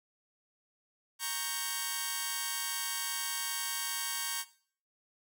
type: chord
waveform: 5% pulse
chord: G diminished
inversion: first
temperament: equal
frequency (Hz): 932.3 / 1108.7 / 1568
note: Bb5 / Db6 / G6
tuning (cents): 0 / 0 / 0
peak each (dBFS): -26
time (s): 1.19-4.45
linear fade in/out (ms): 50
effects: noise-tail reverb RT60 0.5 s tail -18 dB re dry